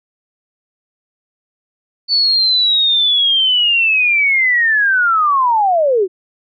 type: linear sweep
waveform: sine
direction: down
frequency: 4506 to 349.2 Hz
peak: -10 dBFS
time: 2.08-6.08 s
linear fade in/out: 50 ms
effects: none